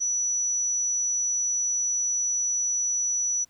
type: tone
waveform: sine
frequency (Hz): 5910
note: F#8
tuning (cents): -3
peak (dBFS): -23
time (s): 0-3.45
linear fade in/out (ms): 20
effects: pink hiss -64 dBFS RMS until 3.49 s